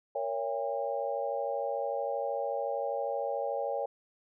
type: chord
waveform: sine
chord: A# diminished seventh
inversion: none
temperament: just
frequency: 466.2 / 559.4 / 671.3 / 805.5 Hz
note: A#4 / C#5 / E5 / G5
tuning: 0 / +16 / +31 / +47 cents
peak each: -37 / -33 / -39 / -36 dBFS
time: 0.15-3.86 s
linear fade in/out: 5 ms
effects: none